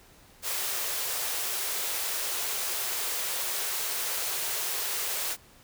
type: high-pass noise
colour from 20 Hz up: white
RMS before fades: -31 dBFS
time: 0.42-5.37 s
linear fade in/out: 50 ms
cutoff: 350 Hz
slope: 96 dB/octave
effects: pink hiss -56 dBFS RMS until 5.63 s